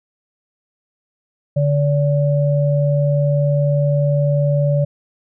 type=tone pair together; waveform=sine; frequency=144.17 / 575 Hz; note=D3 / D5; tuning=-32 / -37 cents; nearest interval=2 octaves; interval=2395 cents; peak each=-14 / -19 dBFS; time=1.56-4.85 s; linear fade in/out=10 ms; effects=none